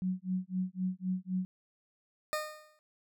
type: tone with tremolo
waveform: sine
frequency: 185 Hz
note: F#3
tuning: in tune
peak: -28 dBFS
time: 0.02-1.45 s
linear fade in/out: 0 ms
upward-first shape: sine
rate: 3.9 Hz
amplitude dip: 100%
type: tone with exponential decay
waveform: 20% pulse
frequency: 612 Hz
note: D#5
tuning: 29 cents flat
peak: -24 dBFS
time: 2.33-2.79 s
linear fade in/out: 0 ms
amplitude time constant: 100 ms
effects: none